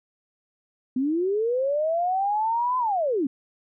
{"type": "linear two-way sweep", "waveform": "sine", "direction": "up then down", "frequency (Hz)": [246.9, 1024, 246.9], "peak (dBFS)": -21, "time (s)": [0.96, 3.27], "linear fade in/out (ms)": 5, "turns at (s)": 2.78, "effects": []}